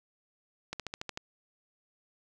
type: slowing click train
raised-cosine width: 0.2 ms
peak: -19 dBFS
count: 7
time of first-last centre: 0.73-1.174 s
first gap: 67 ms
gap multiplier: 1.04
effects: none